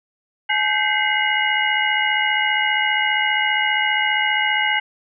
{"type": "tone cluster", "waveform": "sine", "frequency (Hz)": [850, 1554, 2041, 2116, 2893], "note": ["G#5", "G6", "C7", "C7", "F#7"], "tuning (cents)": [40, -16, -44, 19, -40], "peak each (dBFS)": -23, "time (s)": [0.49, 4.8], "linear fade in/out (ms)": 10, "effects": []}